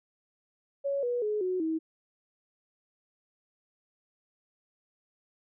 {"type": "tone with pitch steps", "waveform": "sine", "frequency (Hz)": [558, 485.8, 422.9, 368.1, 320.5], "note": ["C#5", "B4", "G#4", "F#4", "E4"], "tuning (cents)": [11, -29, 31, -9, -49], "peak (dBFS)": -27, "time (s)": [0.84, 1.79], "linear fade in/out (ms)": 20, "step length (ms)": 190, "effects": []}